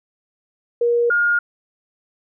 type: tone pair in turn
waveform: sine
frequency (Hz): 474.5 / 1421.9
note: A#4 / F6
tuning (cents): +31 / +31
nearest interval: octave + perfect fifth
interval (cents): 1900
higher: second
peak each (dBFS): -14 / -14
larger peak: neither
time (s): 0.81-1.1 / 1.1-1.39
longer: neither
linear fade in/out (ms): 5
effects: none